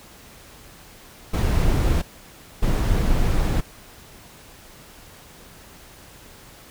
brown noise bursts at uneven times, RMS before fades -19 dBFS, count 2, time 1.33-2.02 / 2.62-3.61 s, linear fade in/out 10 ms, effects pink hiss -46 dBFS RMS until 6.7 s

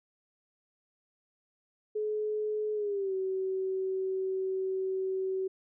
sine tone with pitch glide, 425.8 to 379.3 Hz, G#4 to F#4, +43 to +43 cents, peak -29 dBFS, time 1.95-5.48 s, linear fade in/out 10 ms, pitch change -200 cents, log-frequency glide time 2.74-3.14 s, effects none

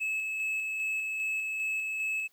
triangle tone with tremolo, 2594 Hz, E7, 28 cents flat, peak -27 dBFS, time 0-2.28 s, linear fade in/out 20 ms, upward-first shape square, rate 2.5 Hz, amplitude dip 25%, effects white hiss -68 dBFS RMS until 2.32 s

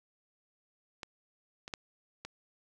clicks, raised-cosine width 0.2 ms, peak -23 / -26 / -19 / -24 dBFS, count 4, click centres 1.032 / 1.679 / 1.738 / 2.25 s, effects none

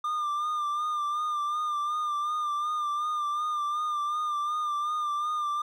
triangle tone with vibrato, 1200 Hz, D6, 37 cents sharp, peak -25 dBFS, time 0.04-5.62 s, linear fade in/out 5 ms, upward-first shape sine, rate 2.7 Hz, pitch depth 39 cents each way, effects none

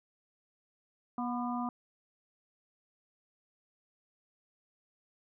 harmonic tone with a mistuned harmonic, 242.3 Hz, B3, 33 cents flat, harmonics 1 / 3 / 4 / 5, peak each -34 / -39 / -40 / -41 dBFS, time 1.18-1.69 s, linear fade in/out 2 ms, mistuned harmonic 4, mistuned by +49 cents, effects none

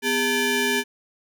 20% pulse ring-modulated tone, 655 Hz, E5, 11 cents flat, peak -12 dBFS, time 0.02-0.84 s, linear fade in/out 50 ms, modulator 1060 Hz, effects none

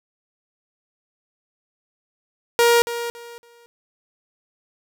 sawtooth tone with echo, 471.7 Hz, A#4, 20 cents sharp, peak -9 dBFS, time 2.59-2.82 s, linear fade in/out 0 ms, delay 280 ms, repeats 3, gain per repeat -12 dB, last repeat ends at 3.66 s, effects none

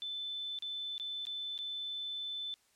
sine tone with dropouts, 3520 Hz, A7, in tune, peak -37 dBFS, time 0.02-2.54 s, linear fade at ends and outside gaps 0 ms, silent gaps 0.588-0.623 / 0.98-0.998 / 1.253-1.269 / 1.578-1.589 s, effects white hiss -70 dBFS RMS until 2.75 s + low-pass 10000 Hz 12 dB/octave

